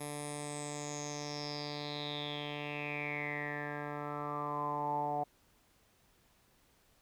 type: tone with low-pass filter sweep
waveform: 10% pulse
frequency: 146.83 Hz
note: D3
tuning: in tune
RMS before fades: -39 dBFS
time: 0-5.24 s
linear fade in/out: 10 ms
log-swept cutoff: 11000 to 760 Hz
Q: 8.8
effects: pink hiss -69 dBFS RMS until 7.01 s